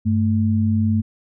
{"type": "tone pair together", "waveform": "sine", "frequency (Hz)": [98, 220], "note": ["G2", "A3"], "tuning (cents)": [0, 0], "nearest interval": "octave + major second", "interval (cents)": 1400, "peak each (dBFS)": -18, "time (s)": [0.05, 1.02], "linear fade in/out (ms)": 20, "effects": []}